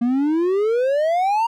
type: exponential sweep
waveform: triangle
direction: up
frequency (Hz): 232.3 to 943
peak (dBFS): -14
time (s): 0.01-1.47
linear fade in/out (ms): 10
effects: none